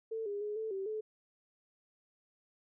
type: tone with pitch steps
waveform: sine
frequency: 446.7 / 406.7 / 418.5 / 440.5 / 386.7 / 432.2 Hz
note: A4 / G#4 / G#4 / A4 / G4 / A4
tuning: +26 / -36 / +13 / +2 / -24 / -31 cents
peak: -35 dBFS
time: 0.11-1.01 s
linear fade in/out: 10 ms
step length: 150 ms
effects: none